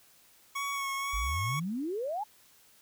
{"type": "tone with vibrato", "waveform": "25% pulse", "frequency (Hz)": 1108.7, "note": "C#6", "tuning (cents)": 0, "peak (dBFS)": -28, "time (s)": [0.55, 1.6], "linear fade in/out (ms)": 10, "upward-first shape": "sine", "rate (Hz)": 2, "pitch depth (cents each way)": 25}
{"type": "exponential sweep", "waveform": "sine", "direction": "up", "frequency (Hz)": [46, 880], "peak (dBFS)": -31, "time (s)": [1.13, 2.24], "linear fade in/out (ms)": 10}
{"effects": ["white hiss -61 dBFS RMS until 2.81 s"]}